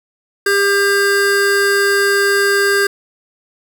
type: tone pair together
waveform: square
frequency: 399.7 / 1598.8 Hz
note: G4 / G6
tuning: +34 / +34 cents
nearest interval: 2 octaves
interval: 2400 cents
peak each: -15 dBFS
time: 0.46-2.87 s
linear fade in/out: 5 ms
effects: none